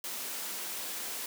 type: high-pass noise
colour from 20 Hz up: white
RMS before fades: -38 dBFS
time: 0.04-1.26 s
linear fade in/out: 2 ms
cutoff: 180 Hz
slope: 24 dB/octave
effects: none